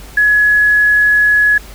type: tone with quantisation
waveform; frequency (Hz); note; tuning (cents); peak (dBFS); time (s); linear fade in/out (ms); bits
sine; 1689; G#6; +29; -7; 0.17-1.58; 5; 6
effects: added 50 Hz sine -33 dBFS peak until 1.74 s + pink hiss -37 dBFS RMS until 1.74 s